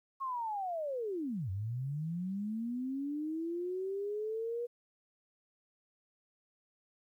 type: linear two-way sweep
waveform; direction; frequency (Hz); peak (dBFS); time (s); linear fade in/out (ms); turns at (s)
sine; down then up; 1096 to 91.1 to 482.8; -34; 0.2-4.67; 20; 1.5
effects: 12-bit